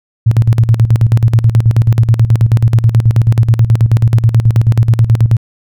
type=tone with tremolo; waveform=sine; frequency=114.1 Hz; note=A#2; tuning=37 cents flat; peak=-3 dBFS; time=0.26-5.37 s; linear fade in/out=10 ms; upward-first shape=square; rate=9.3 Hz; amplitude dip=75%; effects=none